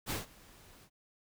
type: noise with ADSR envelope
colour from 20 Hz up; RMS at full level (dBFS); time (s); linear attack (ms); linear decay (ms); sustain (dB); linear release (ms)
pink; -34; 0.06-0.9; 48; 150; -24; 65
effects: none